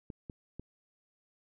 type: clicks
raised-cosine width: 3 ms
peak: -29 dBFS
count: 3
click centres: 0.102 / 0.298 / 0.596 s
effects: none